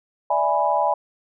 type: chord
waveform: sine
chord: E dominant seventh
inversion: third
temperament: equal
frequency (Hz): 587.3 / 659.3 / 830.6 / 987.8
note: D5 / E5 / G#5 / B5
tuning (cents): 0 / 0 / 0 / 0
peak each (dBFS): -24 / -24 / -21 / -23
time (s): 0.3-0.94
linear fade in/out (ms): 5
effects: none